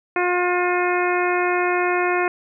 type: harmonic tone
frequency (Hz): 356.9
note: F4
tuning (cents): +38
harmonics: 1 / 2 / 3 / 4 / 5 / 6 / 7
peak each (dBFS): -21 / -24 / -26 / -27 / -28 / -29 / -29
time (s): 0.16-2.28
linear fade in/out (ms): 2
effects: none